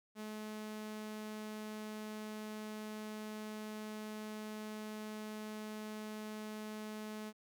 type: tone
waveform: sawtooth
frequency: 214.4 Hz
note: A3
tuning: 45 cents flat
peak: -39 dBFS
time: 0.15-7.33 s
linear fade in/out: 50 ms
effects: none